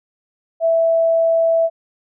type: tone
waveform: sine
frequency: 659.3 Hz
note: E5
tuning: in tune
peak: -12 dBFS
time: 0.6-1.7 s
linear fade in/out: 50 ms
effects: none